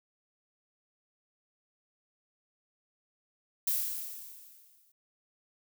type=noise with exponential decay; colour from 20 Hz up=violet; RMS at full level=-28 dBFS; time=3.67-4.92 s; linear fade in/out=5 ms; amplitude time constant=270 ms; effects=none